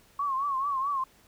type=tone with vibrato; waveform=sine; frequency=1100 Hz; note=C#6; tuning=14 cents flat; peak=-26 dBFS; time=0.19-1.04 s; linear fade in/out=5 ms; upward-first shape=triangle; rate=4.6 Hz; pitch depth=110 cents each way; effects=pink hiss -60 dBFS RMS until 1.27 s